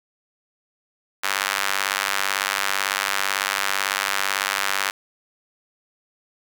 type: tone with high-pass filter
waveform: sawtooth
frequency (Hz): 98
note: G2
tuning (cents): 0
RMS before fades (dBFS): -24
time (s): 1.23-4.91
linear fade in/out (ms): 10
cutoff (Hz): 1400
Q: 1.2
effects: none